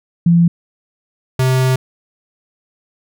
sine / square tone pair in turn, 170.3 / 129.73 Hz, F3 / C3, -43 / -14 cents, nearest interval perfect fourth, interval 471 cents, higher first, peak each -7 / -12 dBFS, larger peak first, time 0.26-0.48 / 1.39-1.76 s, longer second, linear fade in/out 5 ms, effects none

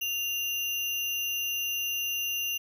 sine tone with sample-and-hold, 2794 Hz, F7, in tune, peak -28 dBFS, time 0.01-2.58 s, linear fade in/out 10 ms, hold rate 8820 Hz, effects none

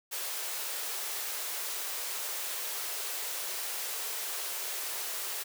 white high-pass noise, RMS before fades -36 dBFS, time 0.11-5.44 s, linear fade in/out 20 ms, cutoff 370 Hz, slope 48 dB/octave, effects none

